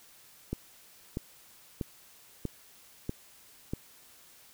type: click train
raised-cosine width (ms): 3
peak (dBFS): -19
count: 6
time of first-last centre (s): 0.53-3.735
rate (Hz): 1.56
effects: white hiss -57 dBFS RMS until 4.53 s